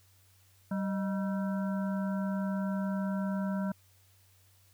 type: harmonic tone with a mistuned harmonic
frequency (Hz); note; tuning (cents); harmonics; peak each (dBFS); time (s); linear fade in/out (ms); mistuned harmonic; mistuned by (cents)
193; G3; -27; 1 / 3 / 5 / 7 / 8; -30 / -40 / -44 / -47 / -48; 0.71-3.72; 5; 3; +110
effects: added 95 Hz sine -63 dBFS peak until 4.73 s + white hiss -66 dBFS RMS until 4.73 s